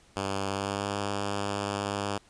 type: tone with pitch glide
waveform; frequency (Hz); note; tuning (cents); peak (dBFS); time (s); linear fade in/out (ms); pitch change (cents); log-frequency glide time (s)
5% pulse; 98 to 100.93; G2 to G#2; 0 to -49; -18; 0.16-2.18; 5; +51; 0.45-0.9
effects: pink hiss -60 dBFS RMS until 2.29 s + resampled to 22050 Hz